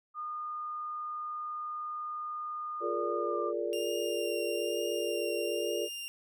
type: tone with pitch glide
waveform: sine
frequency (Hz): 1221 to 1191.7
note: D#6 to D6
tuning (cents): -33 to +25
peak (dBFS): -35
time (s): 0.14-3.53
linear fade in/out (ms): 50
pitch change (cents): -42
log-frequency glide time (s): 3.16-3.4
type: chord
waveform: sine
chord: Bb dominant seventh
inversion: second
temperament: just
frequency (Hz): 349.6 / 419.5 / 466.2 / 582.7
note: F4 / Ab4 / Bb4 / D5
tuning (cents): +2 / +17 / 0 / -14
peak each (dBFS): -36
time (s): 2.8-5.89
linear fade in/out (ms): 50
type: tone with vibrato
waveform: sawtooth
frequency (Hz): 2794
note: F7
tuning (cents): 0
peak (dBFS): -35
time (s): 3.73-6.08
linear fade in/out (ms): 0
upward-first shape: triangle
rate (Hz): 1.1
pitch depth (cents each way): 19
effects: none